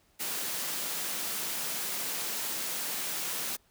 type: high-pass noise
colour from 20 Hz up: white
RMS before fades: -34 dBFS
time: 0.19-3.57 s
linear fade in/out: 20 ms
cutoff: 140 Hz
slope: 48 dB/octave
effects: pink hiss -67 dBFS RMS until 3.7 s